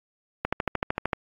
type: click train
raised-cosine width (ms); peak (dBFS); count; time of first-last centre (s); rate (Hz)
0.5; -9; 10; 0.45-1.132; 13.2
effects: AAC 48 kbps